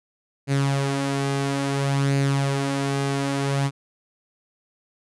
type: tone with flanger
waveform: sawtooth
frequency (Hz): 138.59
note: C#3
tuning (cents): 0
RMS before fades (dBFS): -23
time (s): 0.47-3.71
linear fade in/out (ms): 50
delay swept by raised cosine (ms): 0.44 to 4.74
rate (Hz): 0.59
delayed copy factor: +0.5
effects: resampled to 24000 Hz